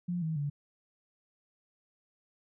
sine tone with pitch steps, 176.1 / 159.6 / 144.3 Hz, F3 / D#3 / D3, +15 / +44 / -30 cents, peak -30 dBFS, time 0.08-0.5 s, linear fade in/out 10 ms, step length 140 ms, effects none

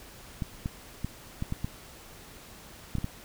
clicks, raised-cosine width 5 ms, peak -18 dBFS, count 9, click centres 0.422 / 0.659 / 1.046 / 1.424 / 1.524 / 1.645 / 2.953 / 2.984 / 3.044 s, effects pink hiss -49 dBFS RMS until 3.24 s

